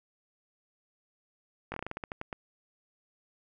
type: slowing click train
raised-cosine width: 0.5 ms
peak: -21 dBFS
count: 12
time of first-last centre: 1.72-2.328 s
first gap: 20 ms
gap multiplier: 1.19
effects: none